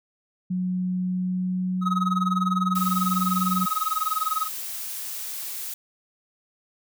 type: tone with pitch glide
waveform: sine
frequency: 182.7 to 185.14 Hz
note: F#3 to F#3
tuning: -22 to +1 cents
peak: -23 dBFS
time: 0.5-3.66 s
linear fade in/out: 10 ms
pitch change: +23 cents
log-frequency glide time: 1.05-2.48 s
type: tone with tremolo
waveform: triangle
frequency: 1269 Hz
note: D#6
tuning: 34 cents sharp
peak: -18 dBFS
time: 1.81-4.49 s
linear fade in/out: 50 ms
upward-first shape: sine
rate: 20 Hz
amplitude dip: 95%
type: noise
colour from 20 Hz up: blue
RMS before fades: -33 dBFS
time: 2.75-5.74 s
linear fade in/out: 5 ms
effects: none